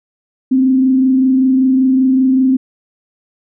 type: tone with frequency modulation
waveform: sine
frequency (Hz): 261.4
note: C4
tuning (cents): -1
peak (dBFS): -8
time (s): 0.51-2.57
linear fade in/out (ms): 10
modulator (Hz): 25.2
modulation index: 0.29
effects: none